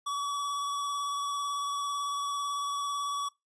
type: tone with vibrato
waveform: square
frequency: 1138 Hz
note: C#6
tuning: 45 cents sharp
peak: -31 dBFS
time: 0.06-3.29 s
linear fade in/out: 10 ms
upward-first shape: square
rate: 18 Hz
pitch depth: 13 cents each way
effects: noise-tail reverb RT60 0.2 s tail -22 dB re dry + resampled to 22050 Hz